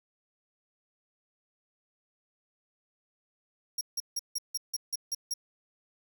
sawtooth tone bursts, 5600 Hz, F8, 4 cents sharp, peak -27 dBFS, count 9, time 3.78-5.339 s, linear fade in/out 5 ms, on 31 ms, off 160 ms, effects none

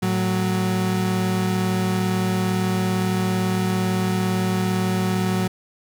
35% pulse tone pair together, 111.38 / 185 Hz, A2 / F#3, +22 / 0 cents, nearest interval major sixth, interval 878 cents, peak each -23 / -19 dBFS, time 0.02-5.48 s, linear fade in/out 10 ms, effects none

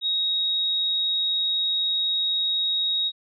sine tone, 3778 Hz, A#7, 22 cents sharp, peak -21 dBFS, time 0.01-3.12 s, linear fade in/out 50 ms, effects none

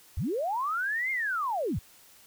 sine linear two-way sweep, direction up then down, 50.7 to 2149 to 50.7 Hz, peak -27 dBFS, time 0.17-1.79 s, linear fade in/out 5 ms, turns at 1.11 s, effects white hiss -56 dBFS RMS until 2.26 s

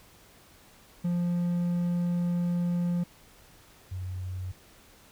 triangle / sine tone pair in turn, 174.61 / 92.23 Hz, F3 / F#2, 0 / -5 cents, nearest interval major seventh, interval 1105 cents, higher first, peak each -23 / -32 dBFS, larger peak first, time 1.04-3.04 / 3.91-4.52 s, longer first, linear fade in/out 10 ms, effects pink hiss -56 dBFS RMS until 5.11 s

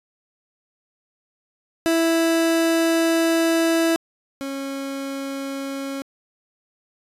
30% pulse tone pair in turn, 329.6 / 273.8 Hz, E4 / C#4, 0 / -21 cents, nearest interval minor third, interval 321 cents, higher first, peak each -14 / -24 dBFS, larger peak first, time 1.86-3.96 / 4.41-6.02 s, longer first, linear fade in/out 0 ms, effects resampled to 32000 Hz

